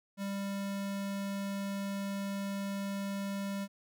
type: tone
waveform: square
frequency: 198 Hz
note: G3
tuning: 18 cents sharp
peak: -35 dBFS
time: 0.17-3.68 s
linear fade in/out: 50 ms
effects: none